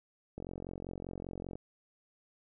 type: click train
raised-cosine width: 2 ms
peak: -28 dBFS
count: 54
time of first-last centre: 0.38-1.555 s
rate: 45.1 Hz
effects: none